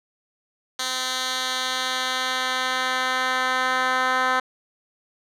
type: tone with band-pass filter sweep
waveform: 10% pulse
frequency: 257 Hz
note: C4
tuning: 31 cents flat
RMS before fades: -24 dBFS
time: 0.79-4.4 s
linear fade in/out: 5 ms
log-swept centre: 4600 to 1500 Hz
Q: 1.1
effects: none